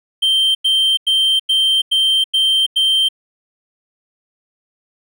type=tone bursts; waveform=triangle; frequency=3136 Hz; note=G7; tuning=in tune; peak=-10 dBFS; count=7; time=0.22-3.088 s; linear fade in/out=10 ms; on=330 ms; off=93 ms; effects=none